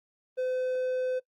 triangle tone, 510 Hz, C5, 44 cents flat, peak -25 dBFS, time 0.37-1.2 s, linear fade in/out 20 ms, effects noise-tail reverb RT60 0.1 s tail -20 dB re dry + Opus 32 kbps

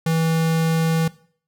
square tone, 162.7 Hz, E3, 22 cents flat, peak -18 dBFS, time 0.06-1.08 s, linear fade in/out 5 ms, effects noise-tail reverb RT60 0.5 s tail -19 dB re dry

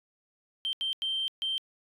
sine tone bursts at uneven times, 3136 Hz, G7, in tune, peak -27 dBFS, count 4, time 0.65-0.73 / 0.81-0.93 / 1.02-1.28 / 1.42-1.58 s, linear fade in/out 0 ms, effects tanh soft clip ceiling -24 dBFS

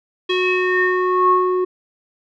square tone with low-pass filter sweep, 366.3 Hz, F#4, 17 cents flat, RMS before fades -17 dBFS, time 0.29-1.65 s, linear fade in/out 10 ms, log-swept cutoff 3200 to 760 Hz, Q 6.6, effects none

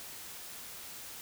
silence, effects white hiss -46 dBFS RMS until 1.21 s

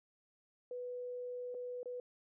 sine tone with dropouts, 493.9 Hz, B4, in tune, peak -40 dBFS, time 0.71-2 s, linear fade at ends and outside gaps 2 ms, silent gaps 1.544-1.548 / 1.831-1.857 s, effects none

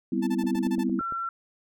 sine chord, C major seventh, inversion second, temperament equal, 196 / 246.9 / 261.6 / 329.6 Hz, G3 / B3 / C4 / E4, 0 / 0 / 0 / 0 cents, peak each -29 / -28 / -31 / -29 dBFS, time 0.12-1 s, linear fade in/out 5 ms
sawtooth tone bursts, 880 Hz, A5, in tune, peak -32 dBFS, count 8, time 0.22-0.838 s, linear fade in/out 10 ms, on 51 ms, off 30 ms
click train, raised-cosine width 2 ms, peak -29 dBFS, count 7, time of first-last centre 0.44-1.123 s, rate 8.78 Hz
sine tone, 1356 Hz, E6, 49 cents sharp, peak -28 dBFS, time 0.99-1.29 s, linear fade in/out 2 ms
effects none

